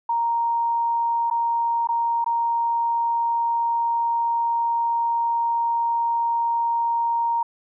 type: tone with dropouts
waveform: sine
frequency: 932.3 Hz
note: A#5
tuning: in tune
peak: -19 dBFS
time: 0.09-7.43 s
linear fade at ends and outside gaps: 5 ms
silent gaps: 1.301-1.31 / 1.873-1.888 / 2.244-2.261 s
effects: none